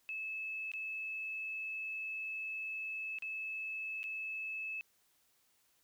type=tone with dropouts; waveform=sine; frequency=2605 Hz; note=E7; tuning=21 cents flat; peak=-38 dBFS; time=0.09-4.81 s; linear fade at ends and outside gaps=0 ms; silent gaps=0.717-0.736 / 3.186-3.223 / 4.031-4.04 s; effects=white hiss -73 dBFS RMS until 5.83 s